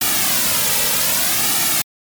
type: noise with flanger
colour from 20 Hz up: white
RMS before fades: -17 dBFS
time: 0.01-1.82 s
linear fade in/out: 5 ms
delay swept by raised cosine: 1.9 to 2.82 ms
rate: 0.64 Hz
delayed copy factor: -0.65
effects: MP3 96 kbps